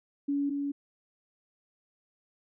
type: tone pair in turn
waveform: sine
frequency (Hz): 283.3 / 283.3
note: C#4 / C#4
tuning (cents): +38 / +38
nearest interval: unison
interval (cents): 0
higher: neither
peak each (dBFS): -26 / -29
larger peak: first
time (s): 0.28-0.5 / 0.5-0.72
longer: neither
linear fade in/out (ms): 10
effects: none